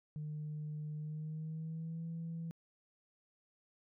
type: tone with pitch glide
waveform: sine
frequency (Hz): 151.5 to 165.21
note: D#3 to E3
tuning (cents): -46 to +4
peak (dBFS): -38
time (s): 0.16-2.51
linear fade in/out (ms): 0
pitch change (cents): +150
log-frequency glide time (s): 0.96-2.05
effects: tanh soft clip ceiling -36 dBFS